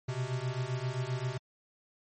square beating tone pair, 123.47 / 131.07 Hz, B2 / C3, 0 / +3 cents, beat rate 7.6 Hz, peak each -36 / -35 dBFS, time 0.08-1.38 s, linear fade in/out 10 ms, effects MP3 32 kbps

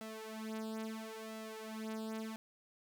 sawtooth tone with flanger, 220 Hz, A3, in tune, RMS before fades -44 dBFS, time 0.01-2.36 s, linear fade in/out 0 ms, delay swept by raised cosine 1.5 to 4.8 ms, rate 0.74 Hz, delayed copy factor +1, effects none

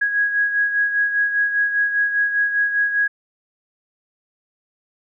sine beating tone pair, 1655 / 1660 Hz, G#6 / G#6, -6 / -1 cents, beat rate 5 Hz, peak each -17 / -25 dBFS, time 0.01-3.08 s, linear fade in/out 10 ms, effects none

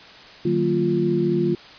sine tone cluster, 152.1 / 186.5 / 230.2 / 348.7 Hz, D#3 / F#3 / A#3 / F4, -39 / +14 / -22 / -3 cents, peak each -25 / -25 / -26 / -20 dBFS, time 0.45-1.55 s, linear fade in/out 5 ms, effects white hiss -43 dBFS RMS until 1.78 s + resampled to 11025 Hz

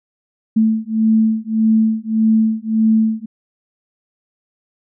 sine beating tone pair, 219.8 / 221.5 Hz, A3 / A3, -2 / +12 cents, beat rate 1.7 Hz, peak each -15 dBFS, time 0.56-3.26 s, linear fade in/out 10 ms, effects none

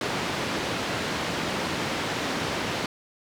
pink band-pass noise, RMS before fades -29 dBFS, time 0.01-2.86 s, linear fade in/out 2 ms, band 150 to 4500 Hz, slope 12 dB/octave, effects none

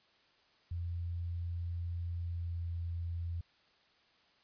sine tone with pitch glide, 86 to 85.11 Hz, F2 to F2, -26 to -44 cents, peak -35 dBFS, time 0.71-3.41 s, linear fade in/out 5 ms, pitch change -18 cents, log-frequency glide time 2.12-2.7 s, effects white hiss -68 dBFS RMS until 4.43 s + resampled to 11025 Hz

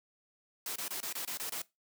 white noise bursts, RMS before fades -38 dBFS, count 8, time 0.66-1.619 s, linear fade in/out 2 ms, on 98 ms, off 25 ms, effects noise-tail reverb RT60 0.2 s tail -20 dB re dry + high-pass 200 Hz 12 dB/octave

